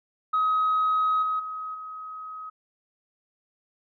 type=tone with level steps; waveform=sine; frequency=1267 Hz; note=D#6; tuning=31 cents sharp; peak=-19 / -23 / -31 / -35 dBFS; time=0.33-2.5 s; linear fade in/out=10 ms; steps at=1.22 / 1.39 / 1.74 s; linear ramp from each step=10 ms; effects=tanh soft clip ceiling -17 dBFS